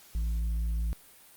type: tone with tanh clipping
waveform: triangle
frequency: 55.9 Hz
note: A1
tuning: 28 cents sharp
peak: -28 dBFS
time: 0.15-0.93 s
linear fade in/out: 0 ms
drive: 9 dB
effects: white hiss -55 dBFS RMS until 1.36 s + Opus 48 kbps